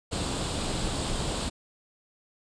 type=noise with comb filter; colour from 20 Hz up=pink; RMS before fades=-30 dBFS; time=0.11-1.5 s; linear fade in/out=20 ms; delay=0.25 ms; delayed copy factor=+0.5; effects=resampled to 22050 Hz